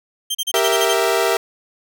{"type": "tone bursts", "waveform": "sawtooth", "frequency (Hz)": 3150, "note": "G7", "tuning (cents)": 8, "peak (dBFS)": -16, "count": 8, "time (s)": [0.3, 0.937], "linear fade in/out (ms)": 10, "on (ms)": 49, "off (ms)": 35}
{"type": "chord", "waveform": "sawtooth", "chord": "E diminished", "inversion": "first", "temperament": "equal", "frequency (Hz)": [392, 466.2, 659.3], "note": ["G4", "Bb4", "E5"], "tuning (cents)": [0, 0, 0], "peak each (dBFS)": -16, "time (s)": [0.54, 1.37], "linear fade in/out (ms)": 2}
{"effects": []}